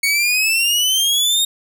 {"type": "exponential sweep", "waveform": "sawtooth", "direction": "up", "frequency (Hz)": [2217, 3729], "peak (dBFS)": -11, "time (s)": [0.03, 1.45], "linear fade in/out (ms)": 5, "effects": []}